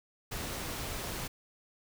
pink noise, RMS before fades -38 dBFS, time 0.31-1.28 s, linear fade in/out 10 ms, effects none

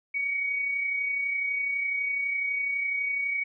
sine tone pair together, 2217 / 2249 Hz, C#7 / C#7, 0 / +24 cents, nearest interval unison, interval 24 cents, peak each -38 / -26 dBFS, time 0.14-3.44 s, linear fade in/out 10 ms, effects none

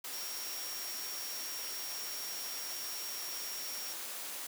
sine tone in noise, 5588 Hz, F8, in tune, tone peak -42 dBFS, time 0.13-3.93 s, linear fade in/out 5 ms, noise white, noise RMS -42 dBFS, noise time 0.04-4.47 s, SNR -3 dB, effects high-pass 300 Hz 12 dB/octave

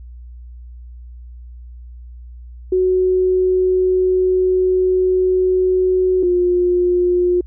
sine tone pair in turn, 370 / 356.6 Hz, F#4 / F4, 0 / +36 cents, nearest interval minor second, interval 64 cents, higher first, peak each -12 / -12 dBFS, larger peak neither, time 2.72-6.23 / 6.23-7.41 s, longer first, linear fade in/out 5 ms, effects added 60 Hz sine -33 dBFS peak until 7.46 s

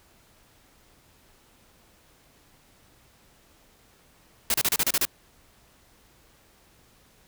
white noise bursts, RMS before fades -23 dBFS, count 8, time 4.5-5.052 s, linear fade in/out 2 ms, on 41 ms, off 32 ms, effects pink hiss -59 dBFS RMS until 7.27 s

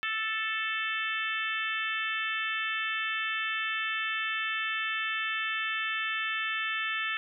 harmonic tone, 440 Hz, A4, in tune, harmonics 3 / 4 / 5 / 6 / 7 / 8, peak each -36 / -33 / -38 / -35 / -39 / -42 dBFS, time 0.03-7.17 s, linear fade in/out 0 ms, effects none

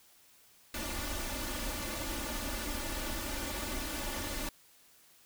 pink noise with comb filter, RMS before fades -37 dBFS, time 0.74-4.49 s, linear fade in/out 2 ms, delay 3.4 ms, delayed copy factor +1, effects white hiss -62 dBFS RMS until 5.25 s

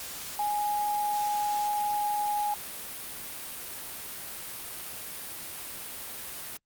sine tone in noise, 830.6 Hz, G#5, in tune, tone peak -26 dBFS, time 0.39-2.54 s, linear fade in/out 2 ms, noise white, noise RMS -39 dBFS, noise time 0-6.57 s, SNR +10 dB, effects Opus 48 kbps

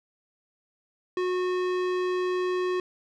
square tone with low-pass filter, 364.6 Hz, F#4, 25 cents flat, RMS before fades -27 dBFS, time 1.17-2.8 s, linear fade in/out 2 ms, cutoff 3300 Hz, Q 0.65, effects none

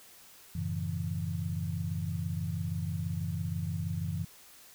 sine chord, F# minor seventh, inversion none, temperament equal, 92.5 / 110 / 138.59 / 164.81 Hz, F#2 / A2 / C#3 / E3, 0 / 0 / 0 / 0 cents, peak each -35 / -40 / -39 / -35 dBFS, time 0.55-4.25 s, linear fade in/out 5 ms, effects white hiss -55 dBFS RMS until 4.74 s

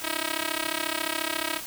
5% pulse tone with amplitude modulation, 320 Hz, D#4, 49 cents sharp, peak -12 dBFS, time 0.01-1.61 s, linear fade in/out 50 ms, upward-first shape sine, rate 34.2 Hz, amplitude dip 100%, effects white hiss -38 dBFS RMS until 1.66 s

